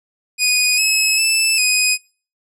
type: tone with pitch steps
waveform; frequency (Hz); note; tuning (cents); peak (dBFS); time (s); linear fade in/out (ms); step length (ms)
15% pulse; 2478 / 2577 / 2635 / 2501; D#7 / E7 / E7 / D#7; -8 / -40 / -1 / +8; -6; 0.38-1.98; 50; 400
effects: noise-tail reverb RT60 0.4 s tail -24 dB re dry + low-pass 12000 Hz 12 dB/octave